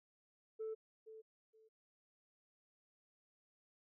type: tone with echo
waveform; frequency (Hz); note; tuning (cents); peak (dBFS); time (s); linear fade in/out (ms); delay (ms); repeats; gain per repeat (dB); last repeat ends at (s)
sine; 440; A4; 0; -39; 0.59-0.75; 20; 470; 2; -13; 1.69
effects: tanh soft clip ceiling -38 dBFS